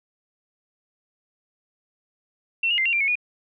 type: tone with pitch steps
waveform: sine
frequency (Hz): 2708 / 2860 / 2088 / 2761 / 2370 / 2197 / 2451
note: E7 / F7 / C7 / F7 / D7 / C#7 / D#7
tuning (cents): +46 / +41 / -4 / -20 / +15 / -16 / -27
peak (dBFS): -19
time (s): 2.63-3.155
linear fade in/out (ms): 5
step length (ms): 75
effects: none